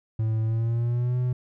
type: tone with pitch glide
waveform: triangle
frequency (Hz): 110.7 to 124.98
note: A2 to B2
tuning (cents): +11 to +21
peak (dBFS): -20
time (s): 0.19-1.33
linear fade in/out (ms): 5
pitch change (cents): +210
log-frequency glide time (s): 0.43-1.17
effects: none